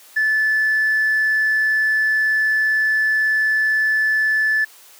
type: tone with tanh clipping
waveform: triangle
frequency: 1741 Hz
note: A6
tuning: 19 cents flat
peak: -15 dBFS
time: 0.16-4.65 s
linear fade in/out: 10 ms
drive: 5 dB
effects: white hiss -46 dBFS RMS until 4.99 s + high-pass 400 Hz 12 dB/octave